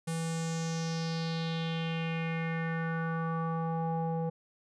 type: tone with low-pass filter sweep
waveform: square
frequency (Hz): 164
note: E3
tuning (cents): -9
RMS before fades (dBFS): -33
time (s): 0.07-4.3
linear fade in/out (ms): 10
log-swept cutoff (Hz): 9400 to 660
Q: 3.7
effects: none